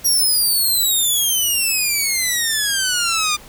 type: exponential sweep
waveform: 10% pulse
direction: down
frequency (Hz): 5710 to 1195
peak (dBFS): -8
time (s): 0.04-3.37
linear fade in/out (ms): 20
effects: pink hiss -42 dBFS RMS until 3.48 s